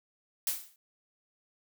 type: noise with exponential decay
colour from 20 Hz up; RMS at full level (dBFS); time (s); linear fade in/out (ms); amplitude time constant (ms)
blue; -27; 0.47-0.76; 2; 61
effects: none